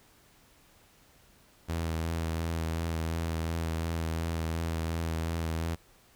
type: tone with vibrato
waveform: sawtooth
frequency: 82 Hz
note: E2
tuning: 9 cents flat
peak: -26 dBFS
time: 1.68-5.76 s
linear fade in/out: 20 ms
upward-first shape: sine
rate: 2.8 Hz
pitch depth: 22 cents each way
effects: pink hiss -61 dBFS RMS until 6.15 s